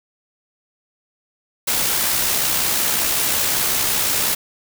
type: noise with amplitude modulation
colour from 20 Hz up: white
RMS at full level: -18 dBFS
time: 1.67-4.35 s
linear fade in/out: 10 ms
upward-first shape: sine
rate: 65.5 Hz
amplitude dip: 30%
effects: none